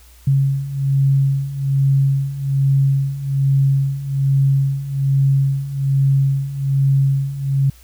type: beating tone pair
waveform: sine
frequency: 136.3 / 137.5 Hz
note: C#3 / C#3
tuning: -29 / -14 cents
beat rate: 1.2 Hz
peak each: -19 / -15 dBFS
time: 0.27-7.7 s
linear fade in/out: 5 ms
effects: added 60 Hz sine -44 dBFS peak until 7.83 s + white hiss -50 dBFS RMS until 7.83 s